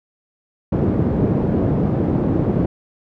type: band-pass noise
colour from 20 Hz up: pink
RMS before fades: -18 dBFS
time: 0.72-2.66 s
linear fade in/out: 5 ms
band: 110 to 360 Hz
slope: 12 dB/octave
effects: none